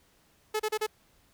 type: tone bursts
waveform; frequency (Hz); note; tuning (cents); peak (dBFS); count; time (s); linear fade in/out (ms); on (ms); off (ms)
sawtooth; 430.1; A4; -39; -23; 4; 0.54-0.867; 10; 57; 33
effects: pink hiss -65 dBFS RMS until 1.33 s